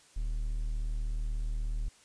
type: tone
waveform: triangle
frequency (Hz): 38.23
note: D#1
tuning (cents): -30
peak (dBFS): -28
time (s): 0.16-1.89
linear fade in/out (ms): 10
effects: white hiss -60 dBFS RMS until 2.04 s + resampled to 22050 Hz